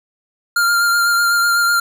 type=tone with vibrato; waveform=square; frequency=1396.9 Hz; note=F6; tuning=in tune; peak=-13 dBFS; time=0.56-1.8 s; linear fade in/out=5 ms; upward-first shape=sine; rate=8 Hz; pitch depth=19 cents each way; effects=none